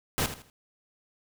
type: noise with echo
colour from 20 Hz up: pink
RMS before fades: -27 dBFS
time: 0.18-0.26 s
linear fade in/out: 0 ms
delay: 80 ms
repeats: 3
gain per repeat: -11 dB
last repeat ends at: 0.5 s
effects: none